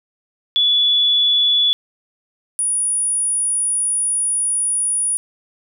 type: tone pair in turn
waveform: sine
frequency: 3429 / 9699 Hz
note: A7 / D#9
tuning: -45 / -45 cents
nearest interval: octave + tritone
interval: 1800 cents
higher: second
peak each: -12 / -16 dBFS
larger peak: first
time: 0.56-1.73 / 2.59-5.17 s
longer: second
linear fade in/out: 0 ms
effects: none